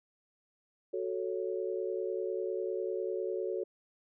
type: chord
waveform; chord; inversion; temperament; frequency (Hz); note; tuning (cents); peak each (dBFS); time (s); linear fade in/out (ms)
sine; F# minor; none; equal; 370 / 440 / 554.4; F#4 / A4 / C#5; 0 / 0 / 0; -35 / -36 / -39; 0.93-3.64; 10
effects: none